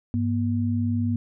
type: tone pair together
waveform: sine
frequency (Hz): 100.66 / 239.4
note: G2 / A#3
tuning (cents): +46 / +46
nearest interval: octave + minor third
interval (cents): 1500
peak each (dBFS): -24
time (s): 0.14-1.16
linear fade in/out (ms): 0
effects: none